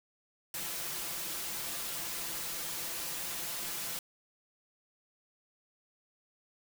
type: noise with comb filter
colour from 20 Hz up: white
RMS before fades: -38 dBFS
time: 0.54-3.99 s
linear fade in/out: 2 ms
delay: 5.9 ms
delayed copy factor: +0.6
effects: none